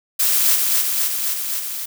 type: noise with echo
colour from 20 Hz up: blue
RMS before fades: -17 dBFS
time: 0.19-0.56 s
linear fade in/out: 10 ms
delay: 260 ms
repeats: 5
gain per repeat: -2 dB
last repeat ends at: 1.86 s
effects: none